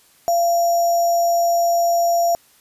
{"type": "tone with sample-and-hold", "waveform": "sine", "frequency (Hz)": 686, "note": "F5", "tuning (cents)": -31, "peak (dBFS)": -14, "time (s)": [0.28, 2.35], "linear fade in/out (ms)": 0, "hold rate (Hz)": 6300, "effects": ["white hiss -54 dBFS RMS until 2.6 s", "resampled to 32000 Hz"]}